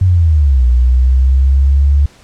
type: linear two-way sweep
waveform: sine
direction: down then up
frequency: 94.9 to 60.5 to 71.7 Hz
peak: -6 dBFS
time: 0.01-2.06 s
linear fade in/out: 5 ms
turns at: 0.66 s
effects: pink hiss -44 dBFS RMS until 2.23 s + low-pass 8000 Hz 12 dB/octave